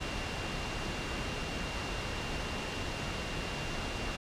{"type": "tone in noise", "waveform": "sine", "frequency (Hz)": 2773, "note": "F7", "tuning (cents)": -13, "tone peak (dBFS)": -45, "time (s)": [0, 4.17], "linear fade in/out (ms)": 20, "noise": "pink", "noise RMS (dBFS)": -36, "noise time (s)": [0, 4.17], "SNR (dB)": -12, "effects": ["low-pass 5000 Hz 12 dB/octave"]}